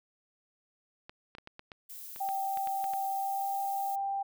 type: clicks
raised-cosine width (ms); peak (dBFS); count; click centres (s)
0.3; -29; 12; 1.095 / 1.351 / 1.384 / 1.474 / 1.594 / 1.718 / 2.161 / 2.289 / 2.573 / 2.673 / 2.842 / 2.936
type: noise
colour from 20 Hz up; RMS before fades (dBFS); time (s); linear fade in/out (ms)
violet; -45; 1.89-3.96; 10
type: tone with pitch glide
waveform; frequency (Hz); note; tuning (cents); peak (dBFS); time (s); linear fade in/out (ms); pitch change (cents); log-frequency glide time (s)
sine; 781 to 789.6; G5 to G5; -7 to +12; -30; 2.2-4.23; 10; +19; 3.09-3.49
effects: none